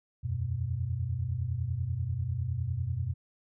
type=chord; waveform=sine; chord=E suspended second; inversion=none; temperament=equal; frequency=82.41 / 92.5 / 123.47 Hz; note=E2 / F#2 / B2; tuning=0 / 0 / 0 cents; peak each=-37 / -33 / -32 dBFS; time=0.23-3.14 s; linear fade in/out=20 ms; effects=none